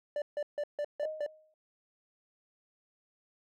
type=tone bursts; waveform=triangle; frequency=587.3 Hz; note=D5; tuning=in tune; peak=-29 dBFS; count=6; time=0.16-1.264 s; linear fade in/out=2 ms; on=59 ms; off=150 ms
type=tone with exponential decay; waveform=sine; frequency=622.3 Hz; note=D#5; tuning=in tune; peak=-30 dBFS; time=1.03-1.54 s; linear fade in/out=2 ms; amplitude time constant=110 ms
effects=none